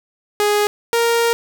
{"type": "tone pair in turn", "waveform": "sawtooth", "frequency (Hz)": [415.3, 466.2], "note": ["G#4", "A#4"], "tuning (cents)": [0, 0], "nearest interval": "major second", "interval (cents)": 200, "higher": "second", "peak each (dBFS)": -10, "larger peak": "neither", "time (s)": [[0.4, 0.67], [0.93, 1.33]], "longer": "second", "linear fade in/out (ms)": 0, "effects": []}